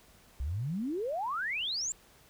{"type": "exponential sweep", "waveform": "sine", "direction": "up", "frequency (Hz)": [60.9, 7570], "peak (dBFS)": -31, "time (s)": [0.4, 1.92], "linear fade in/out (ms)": 0, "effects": ["pink hiss -60 dBFS RMS until 2.29 s"]}